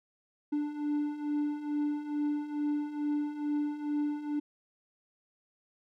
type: beating tone pair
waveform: triangle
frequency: 293.2 / 295.5 Hz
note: D4 / D4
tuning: -3 / +11 cents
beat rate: 2.3 Hz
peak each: -34 / -29 dBFS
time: 0.52-4.4 s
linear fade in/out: 10 ms
effects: none